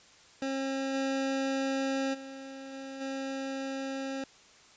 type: tone with level steps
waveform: 25% pulse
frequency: 269.4 Hz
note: C#4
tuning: 49 cents flat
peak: -27 / -25 / -38 / -36 / -30 dBFS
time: 0.42-4.24 s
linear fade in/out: 2 ms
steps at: 0.93 / 2.13 / 2.72 / 3 s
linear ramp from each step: 20 ms
effects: white hiss -57 dBFS RMS until 4.76 s + resampled to 16000 Hz